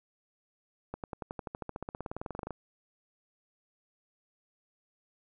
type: accelerating click train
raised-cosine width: 1 ms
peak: -23 dBFS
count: 26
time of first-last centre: 0.94-2.507 s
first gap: 98 ms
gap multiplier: 0.96
effects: none